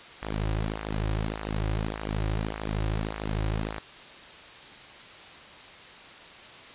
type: tone with flanger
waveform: sawtooth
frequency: 53.2 Hz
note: G#1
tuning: 42 cents sharp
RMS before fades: -30 dBFS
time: 0.22-3.79 s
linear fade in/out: 5 ms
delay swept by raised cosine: 0.24 to 4.64 ms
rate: 1.7 Hz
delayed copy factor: -0.75
effects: white hiss -46 dBFS RMS until 6.74 s + resampled to 8000 Hz

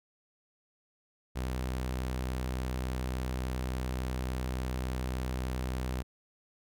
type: tone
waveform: sawtooth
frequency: 63.5 Hz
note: B1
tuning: 49 cents sharp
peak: -28 dBFS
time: 1.35-6.03 s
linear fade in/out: 20 ms
effects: none

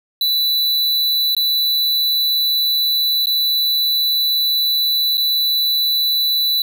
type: tone with dropouts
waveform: square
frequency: 3973 Hz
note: B7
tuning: 10 cents sharp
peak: -15 dBFS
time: 0.21-6.62 s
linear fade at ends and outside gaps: 2 ms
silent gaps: 1.349-1.366 / 3.258-3.269 / 5.172-5.178 s
effects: none

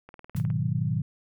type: click train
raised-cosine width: 0.5 ms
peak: -30 dBFS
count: 9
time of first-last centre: 0.09-0.502 s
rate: 19.4 Hz
type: chord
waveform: sine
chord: G# minor seventh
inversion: none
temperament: equal with one note detuned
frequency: 104.31 / 123.47 / 155.56 / 185 Hz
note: G#2 / B2 / D#3 / F#3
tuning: +8 / 0 / 0 / 0 cents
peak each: -31 / -28 / -28 / -33 dBFS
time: 0.35-1.02 s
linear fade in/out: 5 ms
type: noise with exponential decay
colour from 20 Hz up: white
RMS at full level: -40 dBFS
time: 0.36-0.47 s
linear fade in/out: 5 ms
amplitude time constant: 23 ms
effects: none

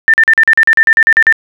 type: tone bursts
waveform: sine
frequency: 1792 Hz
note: A6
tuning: 31 cents sharp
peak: -3 dBFS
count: 13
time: 0.08-1.325 s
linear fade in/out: 0 ms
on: 57 ms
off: 42 ms
effects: none

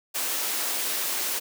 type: high-pass noise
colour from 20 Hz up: white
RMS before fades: -28 dBFS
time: 0.14-1.4 s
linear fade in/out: 20 ms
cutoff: 260 Hz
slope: 24 dB/octave
effects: none

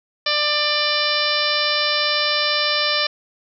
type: harmonic tone with a mistuned harmonic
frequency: 594 Hz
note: D5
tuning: 20 cents sharp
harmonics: 1 / 2 / 3 / 4 / 5 / 6 / 7 / 8 / 9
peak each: -26 / -26 / -26 / -26 / -26 / -26 / -26 / -26 / -26 dBFS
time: 0.26-3.07 s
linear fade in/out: 5 ms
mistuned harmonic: 7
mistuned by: -34 cents
effects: none

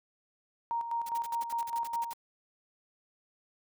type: tone with tremolo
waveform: sine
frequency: 932.3 Hz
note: A#5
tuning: in tune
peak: -29 dBFS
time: 0.71-2.13 s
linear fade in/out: 0 ms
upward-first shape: square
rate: 4.9 Hz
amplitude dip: 55%
type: noise bursts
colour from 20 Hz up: white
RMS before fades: -46 dBFS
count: 13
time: 1.06-2.136 s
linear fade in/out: 5 ms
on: 32 ms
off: 55 ms
effects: none

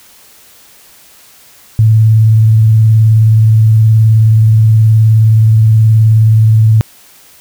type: tone with vibrato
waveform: sine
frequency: 110.2 Hz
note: A2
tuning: 3 cents sharp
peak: -3 dBFS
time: 1.79-6.81 s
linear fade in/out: 0 ms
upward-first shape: square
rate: 19 Hz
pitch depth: 23 cents each way
effects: white hiss -41 dBFS RMS until 7.4 s

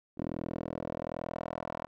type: tone with band-pass filter sweep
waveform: 10% pulse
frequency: 41.2 Hz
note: E1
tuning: in tune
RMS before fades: -38 dBFS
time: 0.17-1.87 s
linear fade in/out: 20 ms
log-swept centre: 340 to 840 Hz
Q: 1.8
effects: none

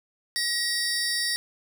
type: tone cluster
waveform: 30% pulse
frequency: 1905 / 4668 / 5420 Hz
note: A#6 / D8 / E8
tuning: +37 / -11 / +47 cents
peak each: -26 dBFS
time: 0.36-1.36 s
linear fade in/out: 0 ms
effects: none

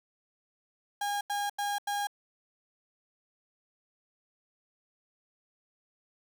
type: tone bursts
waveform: 35% pulse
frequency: 815 Hz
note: G#5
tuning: 33 cents flat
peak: -28 dBFS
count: 4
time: 1.01-2.071 s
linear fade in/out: 5 ms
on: 200 ms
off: 87 ms
effects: 11-bit

